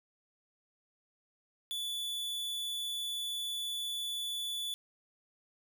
45% pulse tone, 3461 Hz, A7, 29 cents flat, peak -35 dBFS, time 1.71-4.74 s, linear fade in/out 0 ms, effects 12-bit

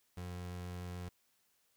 30% pulse tone, 89.3 Hz, F2, 39 cents sharp, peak -39 dBFS, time 0.17-1.09 s, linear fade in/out 5 ms, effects white hiss -75 dBFS RMS until 1.76 s

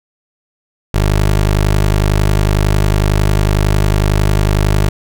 20% pulse tone, 51 Hz, G#1, 31 cents flat, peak -5 dBFS, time 0.94-4.89 s, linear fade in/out 5 ms, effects none

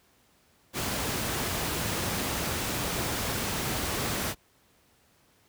pink noise, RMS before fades -30 dBFS, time 0.73-4.35 s, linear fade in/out 50 ms, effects pink hiss -64 dBFS RMS until 5.48 s + high-pass 60 Hz 12 dB/octave

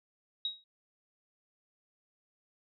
sine tone with exponential decay, 3803 Hz, A#7, 34 cents sharp, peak -28 dBFS, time 0.45-0.64 s, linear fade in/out 2 ms, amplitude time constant 41 ms, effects none

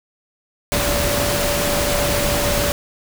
sine tone in noise, 579 Hz, D5, 25 cents flat, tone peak -22 dBFS, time 0.72-2.72 s, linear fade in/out 0 ms, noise pink, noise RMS -20 dBFS, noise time 0.72-2.72 s, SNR -5 dB, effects none

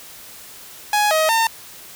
sawtooth tone with pitch steps, 835 / 631 / 906 Hz, G#5 / D#5 / A#5, +9 / +24 / -50 cents, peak -11 dBFS, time 0.93-1.47 s, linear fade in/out 2 ms, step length 180 ms, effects white hiss -40 dBFS RMS until 1.95 s

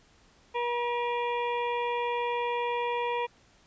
harmonic tone with a mistuned harmonic, 480 Hz, B4, 49 cents flat, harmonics 1 / 2 / 4 / 5 / 6 / 7, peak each -31 / -30 / -42 / -38 / -46 / -46 dBFS, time 0.54-3.27 s, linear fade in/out 20 ms, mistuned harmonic 6, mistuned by -50 cents, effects pink hiss -61 dBFS RMS until 3.66 s + resampled to 16000 Hz

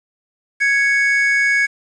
triangle tone pair together, 1661.2 / 2219 Hz, G#6 / C#7, 0 / +1 cents, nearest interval perfect fourth, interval 501 cents, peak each -14 dBFS, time 0.6-1.67 s, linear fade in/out 20 ms, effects resampled to 22050 Hz + 7-bit

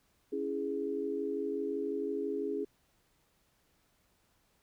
sine chord, C# minor, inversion none, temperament equal, 277.2 / 329.6 / 415.3 Hz, C#4 / E4 / G#4, 0 / 0 / 0 cents, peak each -38 / -39 / -34 dBFS, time 0.32-2.65 s, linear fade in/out 10 ms, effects pink hiss -72 dBFS RMS until 4.62 s

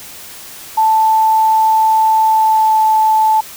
sine tone with pitch glide, 880 to 873.4 Hz, A5 to A5, 0 to -13 cents, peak -8 dBFS, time 0.77-3.41 s, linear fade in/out 10 ms, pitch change -13 cents, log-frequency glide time 2.2-2.85 s, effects white hiss -33 dBFS RMS until 3.56 s

